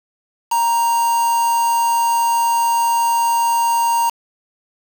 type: tone with quantisation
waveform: triangle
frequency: 932.3 Hz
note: A#5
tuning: in tune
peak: -12 dBFS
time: 0.51-4.1 s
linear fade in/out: 10 ms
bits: 4
effects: none